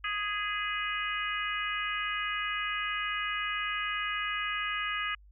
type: harmonic tone with a mistuned harmonic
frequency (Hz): 415.3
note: G#4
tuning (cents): 0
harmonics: 3 / 4 / 5 / 6 / 7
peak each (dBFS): -35 / -36 / -37 / -38 / -38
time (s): 0.04-5.15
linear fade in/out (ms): 5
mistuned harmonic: 5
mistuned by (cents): -28
effects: added 50 Hz sine -53 dBFS peak until 5.31 s